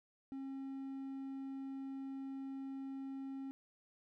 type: tone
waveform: triangle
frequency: 270 Hz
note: C#4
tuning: 45 cents flat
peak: -40 dBFS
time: 0.32-3.51 s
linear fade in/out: 0 ms
effects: none